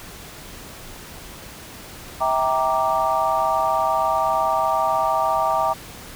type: chord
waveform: sine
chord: E half-diminished seventh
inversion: none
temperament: equal with one note detuned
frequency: 648.3 / 784 / 932.3 / 1174.7 Hz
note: E5 / G5 / Bb5 / D6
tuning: -29 / 0 / 0 / 0 cents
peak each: -23 dBFS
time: 2.2-5.74 s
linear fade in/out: 20 ms
effects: pink hiss -39 dBFS RMS until 6.15 s